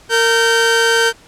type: tone pair together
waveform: sawtooth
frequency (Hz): 460 / 1547.2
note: A#4 / G6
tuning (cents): -23 / -23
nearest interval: octave + major sixth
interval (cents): 2100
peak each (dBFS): -10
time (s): 0.09-1.13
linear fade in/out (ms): 50
effects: pink hiss -45 dBFS RMS until 1.27 s + low-pass 9000 Hz 12 dB/octave